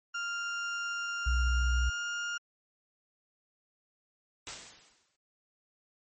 35% pulse tone with pitch glide, 1396.9 to 1412.3 Hz, F6 to F6, 0 to +19 cents, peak -31 dBFS, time 0.14-2.38 s, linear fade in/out 10 ms, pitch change +19 cents, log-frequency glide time 1.39-1.96 s
sine tone, 61.8 Hz, B1, 2 cents sharp, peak -25 dBFS, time 1.26-1.9 s, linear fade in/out 10 ms
white noise with exponential decay, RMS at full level -37 dBFS, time 4.47-5.16 s, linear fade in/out 0 ms, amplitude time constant 150 ms
effects low-pass 12000 Hz 12 dB/octave + MP3 32 kbps

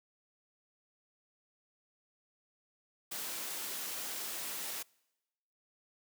white noise, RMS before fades -40 dBFS, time 3.11-4.83 s, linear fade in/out 10 ms, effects noise-tail reverb RT60 1.0 s tail -26 dB re dry + high-pass 200 Hz 12 dB/octave

